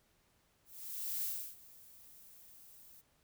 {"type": "noise with ADSR envelope", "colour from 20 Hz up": "violet", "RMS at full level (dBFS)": -37, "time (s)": [0.65, 3.02], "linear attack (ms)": 580, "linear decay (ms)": 320, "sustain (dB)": -21, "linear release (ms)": 26, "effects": ["pink hiss -73 dBFS RMS until 3.23 s"]}